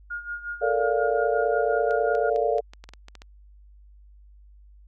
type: tone with tremolo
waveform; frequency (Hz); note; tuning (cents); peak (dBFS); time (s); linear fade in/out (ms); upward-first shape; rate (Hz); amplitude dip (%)
sine; 1425; F6; +34; -28; 0.1-2.3; 10; sine; 5.6; 75
type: chord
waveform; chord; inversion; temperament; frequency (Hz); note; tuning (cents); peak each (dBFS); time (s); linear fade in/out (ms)
sine; Bb major seventh; third; just; 437 / 466.2 / 582.7 / 699.2; A4 / Bb4 / D5 / F5; -12 / 0 / -14 / +2; -26; 0.61-2.61; 20
type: clicks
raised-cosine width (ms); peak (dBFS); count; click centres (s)
0.2; -26; 11; 1.909 / 2.151 / 2.361 / 2.583 / 2.735 / 2.84 / 2.89 / 2.936 / 3.084 / 3.153 / 3.219
effects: added 50 Hz sine -48 dBFS peak until 4.87 s